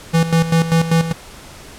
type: tone with tremolo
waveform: square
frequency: 164.81 Hz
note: E3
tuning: in tune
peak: -11 dBFS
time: 0.13-1.13 s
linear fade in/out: 20 ms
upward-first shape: square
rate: 5.1 Hz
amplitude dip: 70%
effects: pink hiss -38 dBFS RMS until 1.78 s + low-pass 11000 Hz 12 dB/octave